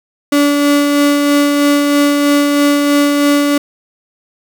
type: tone with tremolo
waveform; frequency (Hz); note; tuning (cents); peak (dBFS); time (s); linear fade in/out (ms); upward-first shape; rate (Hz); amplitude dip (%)
35% pulse; 288; D4; -34; -6; 0.32-3.58; 5; sine; 3.1; 30
effects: 8-bit